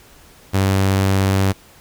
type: tone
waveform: sawtooth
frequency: 96.7 Hz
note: G2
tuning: 23 cents flat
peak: -10 dBFS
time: 0.53-1.53 s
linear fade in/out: 20 ms
effects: pink hiss -47 dBFS RMS until 1.8 s